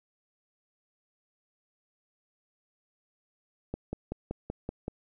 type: click train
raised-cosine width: 2 ms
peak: -20 dBFS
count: 7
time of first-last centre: 3.74-4.881 s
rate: 5.26 Hz
effects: none